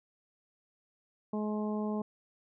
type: harmonic tone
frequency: 211.9 Hz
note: G#3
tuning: 35 cents sharp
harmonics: 1 / 2 / 3 / 4 / 5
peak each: -32 / -38 / -42 / -44 / -46 dBFS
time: 1.33-2.02 s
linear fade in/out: 5 ms
effects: none